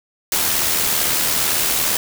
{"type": "noise with amplitude modulation", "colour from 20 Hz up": "white", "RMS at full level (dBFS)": -17, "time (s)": [0.32, 1.97], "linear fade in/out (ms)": 2, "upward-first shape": "sine", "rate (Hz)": 77.8, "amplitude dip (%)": 35, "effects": []}